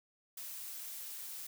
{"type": "noise", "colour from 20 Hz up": "blue", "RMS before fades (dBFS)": -45, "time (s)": [0.37, 1.47], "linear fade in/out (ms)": 5, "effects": []}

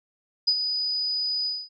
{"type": "tone with ADSR envelope", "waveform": "sine", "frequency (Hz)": 4967, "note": "D#8", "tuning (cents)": -4, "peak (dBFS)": -16, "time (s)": [0.47, 1.69], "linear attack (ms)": 11, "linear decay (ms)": 63, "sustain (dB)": -8, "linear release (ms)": 230, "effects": []}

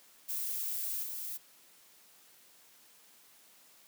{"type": "noise with level steps", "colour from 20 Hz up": "violet", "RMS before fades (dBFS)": [-36, -40], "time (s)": [0.28, 1.38], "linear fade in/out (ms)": 20, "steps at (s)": 1.02, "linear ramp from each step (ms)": 20, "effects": ["white hiss -61 dBFS RMS until 3.87 s", "high-pass 150 Hz 12 dB/octave"]}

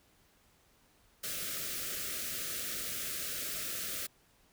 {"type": "band-stop noise", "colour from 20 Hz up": "white", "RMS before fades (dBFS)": -38, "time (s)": [1.23, 4.07], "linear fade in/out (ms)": 10, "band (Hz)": [670, 1200], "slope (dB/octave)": 96, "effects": ["pink hiss -67 dBFS RMS until 4.52 s"]}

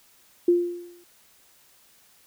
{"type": "tone with exponential decay", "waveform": "sine", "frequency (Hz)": 349.2, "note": "F4", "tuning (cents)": 0, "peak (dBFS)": -13, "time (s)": [0.48, 1.04], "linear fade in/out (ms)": 5, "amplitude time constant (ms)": 120, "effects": ["white hiss -58 dBFS RMS until 2.26 s"]}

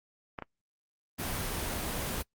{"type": "clicks", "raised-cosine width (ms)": 0.5, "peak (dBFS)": [-22, -23], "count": 2, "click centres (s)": [0.388, 0.423]}
{"type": "noise", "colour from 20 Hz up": "pink", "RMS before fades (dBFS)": -34, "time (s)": [1.18, 2.23], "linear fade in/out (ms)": 20}
{"type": "noise with exponential decay", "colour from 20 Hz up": "pink", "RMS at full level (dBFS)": -39, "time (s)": [1.63, 1.75], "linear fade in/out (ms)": 2, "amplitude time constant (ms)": 24}
{"effects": ["noise-tail reverb RT60 0.1 s tail -24 dB re dry", "Opus 24 kbps"]}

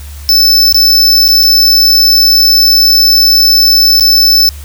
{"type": "tone with dropouts", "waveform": "square", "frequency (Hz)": 5274, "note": "E8", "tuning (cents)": 0, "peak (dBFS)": -4, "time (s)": [0.29, 4.49], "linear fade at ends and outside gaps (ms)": 0, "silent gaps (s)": [[0.725, 0.745], [1.28, 1.287], [1.431, 1.435], [3.998, 4.008]], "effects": ["added 72 Hz sine -24 dBFS peak until 4.64 s", "white hiss -35 dBFS RMS until 4.64 s"]}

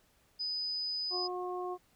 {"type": "tone", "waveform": "sine", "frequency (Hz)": 4992, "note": "D#8", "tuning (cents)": 5, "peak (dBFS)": -33, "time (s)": [0.39, 1.28], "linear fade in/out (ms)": 20}
{"type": "harmonic tone", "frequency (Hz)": 361.3, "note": "F#4", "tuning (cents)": -41, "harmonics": [1, 2, 3], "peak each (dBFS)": [-37, -40, -42], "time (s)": [1.1, 1.78], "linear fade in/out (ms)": 50}
{"effects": ["pink hiss -69 dBFS RMS until 1.95 s"]}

